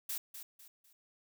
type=noise with echo; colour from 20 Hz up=blue; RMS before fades=-38 dBFS; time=0.09-0.18 s; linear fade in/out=5 ms; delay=250 ms; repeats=3; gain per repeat=-9 dB; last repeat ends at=0.93 s; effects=none